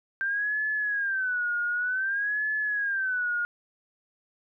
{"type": "tone with vibrato", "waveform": "sine", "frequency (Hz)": 1568, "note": "G6", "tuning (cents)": 0, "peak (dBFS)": -25, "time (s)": [0.21, 3.45], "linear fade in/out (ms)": 0, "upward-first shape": "sine", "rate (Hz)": 0.54, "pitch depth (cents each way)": 160, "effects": []}